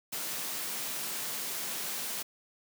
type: high-pass noise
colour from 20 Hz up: white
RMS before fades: -36 dBFS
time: 0.12-2.23 s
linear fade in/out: 10 ms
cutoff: 130 Hz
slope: 48 dB/octave
effects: none